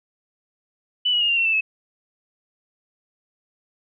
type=tone with pitch steps; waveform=sine; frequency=2979 / 2911 / 2844 / 2780 / 2716 / 2654 / 2593 Hz; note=F#7 / F#7 / F7 / F7 / F7 / E7 / E7; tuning=+11 / -29 / +31 / -9 / -49 / +11 / -29 cents; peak=-17 dBFS; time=1.05-1.61 s; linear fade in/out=10 ms; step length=80 ms; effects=none